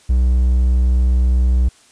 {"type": "tone", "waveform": "triangle", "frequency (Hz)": 62.3, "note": "B1", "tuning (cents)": 16, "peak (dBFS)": -9, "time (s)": [0.09, 1.69], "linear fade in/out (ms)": 10, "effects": ["white hiss -50 dBFS RMS until 1.91 s", "resampled to 22050 Hz"]}